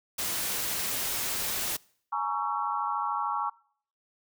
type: noise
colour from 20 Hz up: white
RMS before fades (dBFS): -31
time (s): 0.18-1.77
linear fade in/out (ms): 10
type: chord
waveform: sine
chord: A# half-diminished seventh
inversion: third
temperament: just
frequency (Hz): 839.1 / 932.3 / 1118.8 / 1342.6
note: G#5 / A#5 / C#6 / E6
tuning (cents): +18 / 0 / +16 / +31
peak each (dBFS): -33 / -33 / -31 / -35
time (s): 2.12-3.5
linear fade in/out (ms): 10
effects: noise-tail reverb RT60 0.6 s tail -24 dB re dry